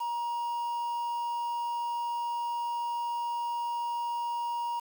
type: tone with quantisation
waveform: triangle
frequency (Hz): 947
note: A#5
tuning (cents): +27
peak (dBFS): -28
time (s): 0-4.8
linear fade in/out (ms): 10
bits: 8
effects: none